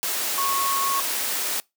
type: tone in noise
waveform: sine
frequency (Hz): 1100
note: C#6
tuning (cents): -14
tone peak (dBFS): -23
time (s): 0.38-1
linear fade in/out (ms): 0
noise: white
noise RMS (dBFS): -26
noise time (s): 0.03-1.6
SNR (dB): 0
effects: noise-tail reverb RT60 0.2 s tail -24 dB re dry + high-pass 300 Hz 12 dB/octave